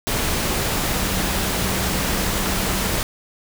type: tone in noise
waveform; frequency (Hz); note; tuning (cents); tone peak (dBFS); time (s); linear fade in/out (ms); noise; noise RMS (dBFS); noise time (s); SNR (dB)
sine; 190.1; F#3; +47; -29; 0.96-2.9; 0; pink; -22; 0.07-3.03; -10
effects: none